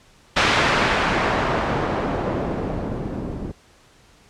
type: noise with low-pass filter sweep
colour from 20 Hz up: white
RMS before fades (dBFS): -22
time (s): 0.36-3.52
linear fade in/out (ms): 10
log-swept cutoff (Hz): 2800 to 230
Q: 0.75
effects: pink hiss -53 dBFS RMS until 4.29 s + low-pass 8000 Hz 12 dB/octave

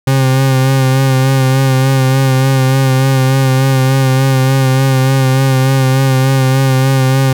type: tone with vibrato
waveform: 40% pulse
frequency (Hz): 132.7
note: C3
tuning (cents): +25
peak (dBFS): -7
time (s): 0.07-7.33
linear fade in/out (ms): 5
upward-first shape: sine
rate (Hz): 3.4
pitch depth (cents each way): 30
effects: none

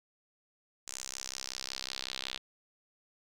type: tone with band-pass filter sweep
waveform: sawtooth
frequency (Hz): 65.41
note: C2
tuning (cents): 0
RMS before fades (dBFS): -41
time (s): 0.87-2.38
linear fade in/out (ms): 10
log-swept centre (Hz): 7100 to 3600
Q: 2.7
effects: none

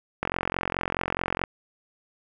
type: click train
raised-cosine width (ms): 0.5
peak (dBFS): -10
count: 55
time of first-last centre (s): 0.23-1.438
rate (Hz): 44.7
effects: none

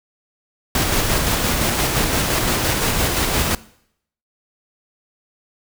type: noise with tremolo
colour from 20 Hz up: pink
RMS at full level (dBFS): -18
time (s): 0.75-3.55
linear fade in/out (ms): 2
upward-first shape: square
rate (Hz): 5.8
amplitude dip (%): 25
effects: noise-tail reverb RT60 0.7 s tail -20 dB re dry

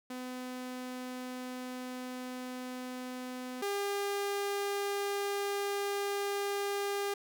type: tone pair in turn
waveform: sawtooth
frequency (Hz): 252.7 / 402.3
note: B3 / G4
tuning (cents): +40 / +45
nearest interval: minor sixth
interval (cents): 805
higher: second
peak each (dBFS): -35 / -28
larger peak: second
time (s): 0.1-3.62 / 3.62-7.14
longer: neither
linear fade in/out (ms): 5
effects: none

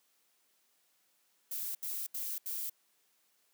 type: noise bursts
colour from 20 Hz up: violet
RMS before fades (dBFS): -38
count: 4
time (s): 1.51-2.698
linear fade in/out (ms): 5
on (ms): 240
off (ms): 76
effects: white hiss -73 dBFS RMS until 3.53 s + high-pass 200 Hz 12 dB/octave

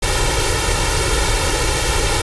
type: noise with comb filter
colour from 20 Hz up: pink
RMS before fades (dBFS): -17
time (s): 0.02-2.22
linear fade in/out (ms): 10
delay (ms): 2.2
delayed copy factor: +0.9
effects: resampled to 24000 Hz

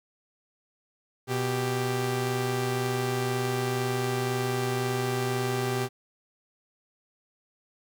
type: tone pair together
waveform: sawtooth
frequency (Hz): 123.47 / 392.4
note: B2 / G4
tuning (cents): 0 / +2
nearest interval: octave + minor sixth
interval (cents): 2002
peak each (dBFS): -25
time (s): 1.27-5.89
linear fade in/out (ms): 50
effects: 10-bit

